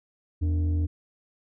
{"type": "tone pair together", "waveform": "sine", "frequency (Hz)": [82.41, 293.9], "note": ["E2", "D4"], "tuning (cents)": [0, 1], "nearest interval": "octave + minor seventh", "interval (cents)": 2201, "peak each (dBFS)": [-20, -31], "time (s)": [0.41, 0.87], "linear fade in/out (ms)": 20, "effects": ["tanh soft clip ceiling -20 dBFS"]}